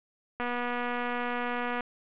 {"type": "click train", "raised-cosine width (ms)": 0.5, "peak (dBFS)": -18, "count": 343, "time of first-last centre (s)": [0.4, 1.807], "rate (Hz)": 243, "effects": ["resampled to 8000 Hz", "8-bit"]}